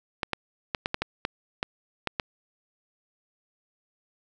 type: clicks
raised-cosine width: 0.3 ms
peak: -10 dBFS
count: 10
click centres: 0.232 / 0.333 / 0.748 / 0.859 / 0.944 / 1.02 / 1.251 / 1.629 / 2.073 / 2.198 s
effects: none